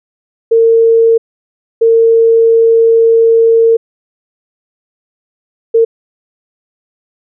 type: tone bursts at uneven times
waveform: sine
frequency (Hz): 455.9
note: A#4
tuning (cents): -39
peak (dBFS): -4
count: 3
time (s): 0.51-1.18 / 1.81-3.77 / 5.74-5.85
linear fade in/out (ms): 10
effects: none